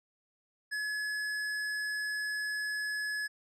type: tone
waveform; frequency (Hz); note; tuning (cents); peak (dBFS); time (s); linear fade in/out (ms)
square; 1700; G#6; +40; -33; 0.71-3.28; 20
effects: low-pass 9000 Hz 12 dB/octave